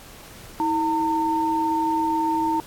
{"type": "tone pair together", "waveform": "sine", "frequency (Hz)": [321.8, 909], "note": ["E4", "A#5"], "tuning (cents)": [-42, -44], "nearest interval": "octave + tritone", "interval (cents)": 1798, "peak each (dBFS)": [-24, -21], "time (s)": [0.6, 2.6], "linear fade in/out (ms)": 0, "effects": ["pink hiss -44 dBFS RMS until 2.66 s", "AAC 64 kbps"]}